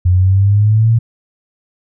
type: exponential sweep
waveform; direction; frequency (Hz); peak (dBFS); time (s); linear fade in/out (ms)
sine; up; 88.4 to 116.54; -7; 0.05-0.99; 10
effects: none